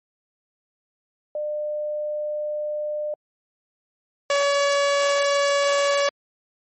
sine / sawtooth tone pair in turn, 600 / 566.3 Hz, D5 / C#5, +37 / +37 cents, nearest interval minor second, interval 100 cents, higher first, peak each -24 / -14 dBFS, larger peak second, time 1.35-3.14 / 4.3-6.09 s, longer neither, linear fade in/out 2 ms, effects low-pass 10000 Hz 12 dB/octave + MP3 32 kbps

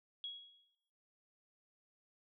sine tone with exponential decay, 3322 Hz, G#7, in tune, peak -39 dBFS, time 0.24-0.75 s, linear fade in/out 1 ms, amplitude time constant 110 ms, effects noise-tail reverb RT60 0.9 s tail -17 dB re dry

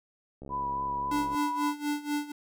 click train, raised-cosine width 2 ms, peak -30 dBFS, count 65, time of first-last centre 0.42-1.348 s, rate 69 Hz
sine tone with vibrato, 987.8 Hz, B5, in tune, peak -29 dBFS, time 0.49-1.74 s, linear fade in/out 50 ms, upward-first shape sine, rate 3.7 Hz, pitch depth 17 cents each way
square tone with tremolo, 293.7 Hz, D4, in tune, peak -27 dBFS, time 1.11-2.32 s, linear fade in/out 5 ms, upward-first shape sine, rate 4.1 Hz, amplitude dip 85%
effects none

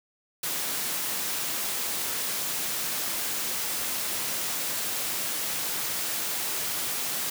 white high-pass noise, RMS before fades -30 dBFS, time 0.43-7.3 s, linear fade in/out 5 ms, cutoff 120 Hz, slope 12 dB/octave, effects none

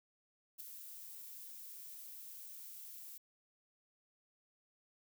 violet noise with ADSR envelope, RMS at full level -45 dBFS, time 0.58-3.18 s, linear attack 24 ms, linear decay 4 ms, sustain -6 dB, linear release 8 ms, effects none

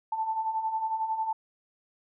sine beating tone pair, 875 / 886 Hz, A5 / A5, -10 / +12 cents, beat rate 11 Hz, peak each -35 / -28 dBFS, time 0.12-1.33 s, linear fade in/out 5 ms, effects none

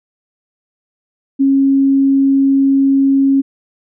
sine tone, 272.9 Hz, C#4, 27 cents flat, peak -8 dBFS, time 1.39-3.42 s, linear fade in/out 20 ms, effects none

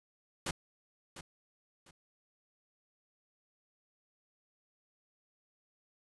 pink noise with echo, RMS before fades -35 dBFS, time 0.46-0.51 s, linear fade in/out 5 ms, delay 700 ms, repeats 2, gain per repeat -12 dB, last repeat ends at 1.91 s, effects resampled to 24000 Hz

